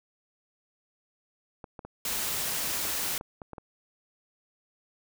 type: clicks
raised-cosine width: 1 ms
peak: -27 dBFS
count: 8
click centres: 1.642 / 1.792 / 1.85 / 2.852 / 3.211 / 3.418 / 3.533 / 3.582 s
type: noise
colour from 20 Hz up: white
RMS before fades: -31 dBFS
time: 2.05-3.18 s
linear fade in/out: 2 ms
effects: none